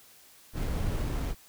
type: noise with sample-and-hold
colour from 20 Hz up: brown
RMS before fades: -30 dBFS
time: 0.53-1.35 s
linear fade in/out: 50 ms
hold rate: 8820 Hz
effects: white hiss -56 dBFS RMS until 1.48 s